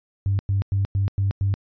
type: tone bursts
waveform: sine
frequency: 98.4 Hz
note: G2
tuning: 7 cents sharp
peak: -17 dBFS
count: 6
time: 0.26-1.54 s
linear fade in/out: 0 ms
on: 130 ms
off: 100 ms
effects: tanh soft clip ceiling -14 dBFS + resampled to 11025 Hz